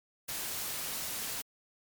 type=noise; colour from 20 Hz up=white; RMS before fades=-37 dBFS; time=0.28-1.42 s; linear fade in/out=10 ms; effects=MP3 96 kbps